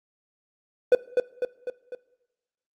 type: tone with echo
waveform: triangle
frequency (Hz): 497.1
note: B4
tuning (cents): +11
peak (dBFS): -10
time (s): 0.92-0.95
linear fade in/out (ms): 2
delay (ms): 250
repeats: 4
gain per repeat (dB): -5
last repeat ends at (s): 1.95
effects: noise-tail reverb RT60 1.0 s tail -20 dB re dry + Opus 32 kbps